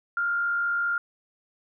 sine tone with frequency modulation, 1400 Hz, F6, 4 cents sharp, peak -23 dBFS, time 0.17-0.98 s, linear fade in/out 2 ms, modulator 54.9 Hz, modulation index 0.38, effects none

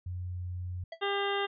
sine tone, 89.8 Hz, F2, 49 cents sharp, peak -34 dBFS, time 0.06-0.84 s, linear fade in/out 5 ms
square tone with exponential decay, 659.3 Hz, E5, in tune, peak -36 dBFS, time 0.92-1.01 s, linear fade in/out 5 ms, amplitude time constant 18 ms
harmonic tone, 400 Hz, G4, 35 cents sharp, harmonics 1 / 2 / 3 / 4 / 5 / 7 / 8 / 9, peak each -32 / -35 / -37 / -38 / -39 / -40 / -41 / -42 dBFS, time 1.01-1.47 s, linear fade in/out 20 ms
effects resampled to 11025 Hz

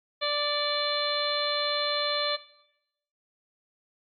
harmonic tone with a mistuned harmonic, 587.3 Hz, D5, in tune, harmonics 1 / 2 / 3 / 4 / 5 / 6 / 7, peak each -30 / -33 / -37 / -36 / -39 / -32 / -32 dBFS, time 0.21-2.37 s, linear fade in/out 20 ms, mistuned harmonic 4, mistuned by -24 cents, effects noise-tail reverb RT60 0.8 s tail -17 dB re dry + AAC 48 kbps

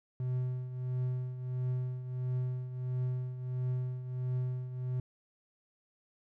triangle tone with tremolo, 126.6 Hz, B2, 43 cents sharp, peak -27 dBFS, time 0.2-5 s, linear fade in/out 2 ms, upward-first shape triangle, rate 1.5 Hz, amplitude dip 70%, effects none

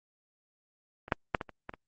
clicks, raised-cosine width 0.5 ms, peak -28 / -9 / -9 / -19 / -29 / -22 / -27 dBFS, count 7, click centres 1.081 / 1.122 / 1.348 / 1.412 / 1.493 / 1.694 / 1.738 s, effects Opus 24 kbps

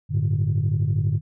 sine chord, G suspended second, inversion none, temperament just, 98 / 110.25 / 147 Hz, G2 / A2 / D3, 0 / +4 / +2 cents, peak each -22 dBFS, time 0.09-1.21 s, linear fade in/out 50 ms, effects tanh soft clip ceiling -14 dBFS

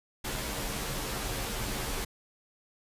pink noise with comb filter, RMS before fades -34 dBFS, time 0.24-2.05 s, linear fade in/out 10 ms, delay 12 ms, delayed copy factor -0.85, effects resampled to 32000 Hz

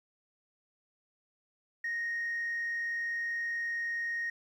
sine tone with frequency modulation, 1864.7 Hz, A#6, in tune, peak -30 dBFS, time 1.84-4.3 s, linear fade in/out 5 ms, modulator 40.8 Hz, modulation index 0.25, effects tanh soft clip ceiling -29 dBFS + 11-bit

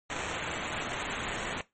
blue noise with sample-and-hold, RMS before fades -35 dBFS, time 0.1-1.61 s, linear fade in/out 0 ms, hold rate 4900 Hz, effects noise-tail reverb RT60 0.2 s tail -19 dB re dry + MP3 32 kbps

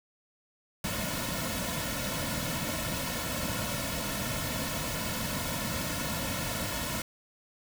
pink noise with comb filter, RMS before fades -33 dBFS, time 0.84-7.02 s, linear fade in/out 2 ms, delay 2.5 ms, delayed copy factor -0.8, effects none

